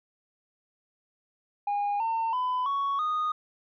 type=tone with pitch steps; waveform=sine; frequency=816 / 905.4 / 1004.6 / 1114.7 / 1236.8 Hz; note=G#5 / A5 / B5 / C#6 / D#6; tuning=-31 / +49 / +29 / +9 / -11 cents; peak=-23 dBFS; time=1.67-3.32 s; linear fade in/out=5 ms; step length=330 ms; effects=tanh soft clip ceiling -24 dBFS